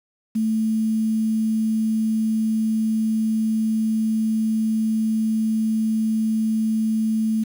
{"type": "tone with quantisation", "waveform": "sine", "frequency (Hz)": 220, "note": "A3", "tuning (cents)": 0, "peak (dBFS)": -18, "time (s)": [0.35, 7.44], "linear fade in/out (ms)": 10, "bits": 7, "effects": []}